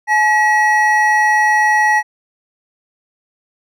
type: tone pair together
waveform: triangle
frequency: 854.2 / 1916 Hz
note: G#5 / A#6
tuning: +48 / +47 cents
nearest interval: octave + major second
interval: 1399 cents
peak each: -11 dBFS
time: 0.07-2.03 s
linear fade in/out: 50 ms
effects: none